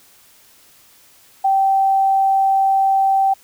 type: tone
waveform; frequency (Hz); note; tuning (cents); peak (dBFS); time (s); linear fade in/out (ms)
sine; 777; G5; -16; -12; 1.44-3.34; 10
effects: white hiss -50 dBFS RMS until 3.43 s